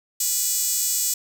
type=tone with high-pass filter; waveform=5% pulse; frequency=491.4 Hz; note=B4; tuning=9 cents flat; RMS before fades=-23 dBFS; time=0.2-1.14 s; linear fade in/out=5 ms; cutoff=8500 Hz; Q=3.4; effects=none